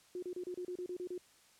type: tone bursts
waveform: sine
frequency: 360 Hz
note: F#4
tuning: 47 cents flat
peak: -38 dBFS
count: 10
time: 0.15-1.179 s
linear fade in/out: 2 ms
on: 75 ms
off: 31 ms
effects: white hiss -65 dBFS RMS until 1.59 s + low-pass 10000 Hz 12 dB/octave